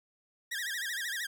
sawtooth tone with vibrato, 1760 Hz, A6, in tune, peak -30 dBFS, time 0.51-1.27 s, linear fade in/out 10 ms, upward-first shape sine, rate 13 Hz, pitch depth 180 cents each way, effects 11-bit

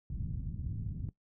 white low-pass noise, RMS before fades -38 dBFS, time 0.1-1.09 s, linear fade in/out 2 ms, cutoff 150 Hz, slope 24 dB/octave, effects noise-tail reverb RT60 0.1 s tail -17 dB re dry

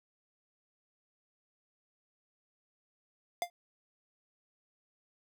square tone with exponential decay, 699 Hz, F5, 1 cent sharp, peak -27 dBFS, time 3.42-3.5 s, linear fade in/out 1 ms, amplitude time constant 17 ms, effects none

